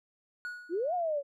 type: tone with exponential decay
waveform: triangle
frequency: 1459 Hz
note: F#6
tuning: 25 cents flat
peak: -32 dBFS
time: 0.45-1.01 s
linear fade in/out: 0 ms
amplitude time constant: 120 ms
type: exponential two-way sweep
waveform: sine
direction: up then down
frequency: 311.1 to 735 to 549 Hz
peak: -28 dBFS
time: 0.69-1.23 s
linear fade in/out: 50 ms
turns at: 0.94 s
effects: none